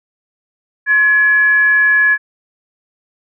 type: tone with frequency modulation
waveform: sine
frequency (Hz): 1694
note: G#6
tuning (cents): +34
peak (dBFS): -8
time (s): 0.86-2.18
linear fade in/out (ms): 50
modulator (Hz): 631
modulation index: 0.22
effects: none